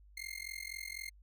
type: tone with amplitude modulation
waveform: sawtooth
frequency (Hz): 2118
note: C7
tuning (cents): +21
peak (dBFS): -34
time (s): 0.17-1.1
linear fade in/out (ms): 5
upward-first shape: sine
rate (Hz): 44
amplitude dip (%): 100
effects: added 50 Hz sine -57 dBFS peak until 1.22 s